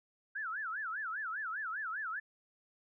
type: tone with vibrato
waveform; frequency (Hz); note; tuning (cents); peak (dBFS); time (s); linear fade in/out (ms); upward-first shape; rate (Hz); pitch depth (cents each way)
sine; 1500; F#6; +23; -36; 0.35-2.2; 10; sine; 5; 280
effects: none